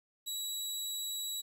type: tone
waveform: 20% pulse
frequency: 3896 Hz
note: B7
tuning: 24 cents flat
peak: -30 dBFS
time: 0.26-1.42 s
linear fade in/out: 20 ms
effects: 11-bit